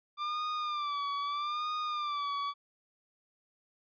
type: tone with vibrato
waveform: 45% pulse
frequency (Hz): 1182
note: D6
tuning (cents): +11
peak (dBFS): -32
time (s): 0.17-2.54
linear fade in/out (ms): 50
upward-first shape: sine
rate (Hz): 0.79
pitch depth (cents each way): 72
effects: resampled to 11025 Hz